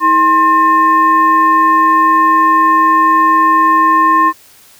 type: tone with frequency modulation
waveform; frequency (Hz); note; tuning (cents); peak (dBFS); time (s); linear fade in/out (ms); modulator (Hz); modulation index
sine; 1061; C6; +24; -6; 0-4.33; 50; 741; 0.57
effects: white hiss -43 dBFS RMS until 4.79 s